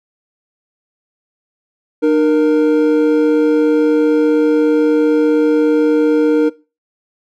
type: tone pair together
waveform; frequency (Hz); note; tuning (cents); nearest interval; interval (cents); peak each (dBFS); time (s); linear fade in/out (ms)
triangle; 303 / 468; D#4 / A#4; -46 / +7; minor sixth; 753; -10; 2.02-6.5; 20
effects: noise-tail reverb RT60 0.3 s tail -21 dB re dry